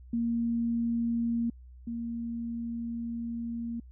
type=tone pair in turn; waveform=sine; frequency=233.1 / 233.1 Hz; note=A#3 / A#3; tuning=0 / 0 cents; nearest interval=unison; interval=0 cents; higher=neither; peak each=-26 / -32 dBFS; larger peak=first; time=0.13-1.5 / 1.87-3.8 s; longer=second; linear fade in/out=5 ms; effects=added 62 Hz sine -47 dBFS peak until 3.91 s